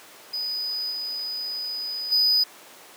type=tone with level steps; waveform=triangle; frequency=4978 Hz; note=D#8; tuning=in tune; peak=-25 / -27 / -16 dBFS; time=0.33-2.44 s; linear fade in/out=10 ms; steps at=0.9 / 2.11 s; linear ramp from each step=20 ms; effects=pink hiss -46 dBFS RMS until 2.96 s + high-pass 400 Hz 12 dB/octave